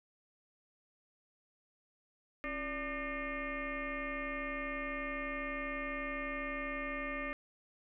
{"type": "tone with frequency modulation", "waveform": "sine", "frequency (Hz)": 1200, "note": "D6", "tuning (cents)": 37, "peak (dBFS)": -36, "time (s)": [2.44, 7.33], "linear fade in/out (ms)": 0, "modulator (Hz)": 309, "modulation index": 3.7, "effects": []}